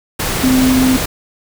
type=tone in noise; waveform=sine; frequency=258.2 Hz; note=C4; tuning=23 cents flat; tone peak=-9 dBFS; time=0.43-0.97 s; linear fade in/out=10 ms; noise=pink; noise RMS=-18 dBFS; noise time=0.19-1.06 s; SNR=+6 dB; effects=none